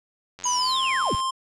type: click train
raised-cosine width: 0.2 ms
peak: -24 dBFS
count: 75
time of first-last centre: 0.39-1.202 s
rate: 91.1 Hz
type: linear sweep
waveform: sine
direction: down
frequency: 6700 to 33.4 Hz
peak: -24 dBFS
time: 0.44-1.15 s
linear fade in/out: 0 ms
type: tone with pitch glide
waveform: square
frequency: 987.8 to 1052.6 Hz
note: B5 to C6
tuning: 0 to +10 cents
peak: -24 dBFS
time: 0.45-1.31 s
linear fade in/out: 10 ms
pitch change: +110 cents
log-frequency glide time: 0.57-0.76 s
effects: resampled to 24000 Hz